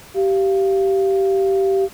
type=tone pair together; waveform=sine; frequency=388.1 / 691.5 Hz; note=G4 / F5; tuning=-17 / -17 cents; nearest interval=minor seventh; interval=1000 cents; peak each=-14 / -26 dBFS; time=0.14-1.89 s; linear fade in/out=50 ms; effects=pink hiss -42 dBFS RMS until 1.93 s